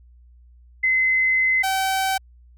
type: tone pair in turn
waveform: sine / sawtooth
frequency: 2050 / 767.9 Hz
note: C7 / G5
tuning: -36 / -36 cents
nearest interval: octave + perfect fourth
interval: 1700 cents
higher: first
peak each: -16 dBFS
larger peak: neither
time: 0.83-1.63 / 1.63-2.18 s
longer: first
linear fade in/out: 10 ms
effects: added 60 Hz sine -47 dBFS peak until 2.57 s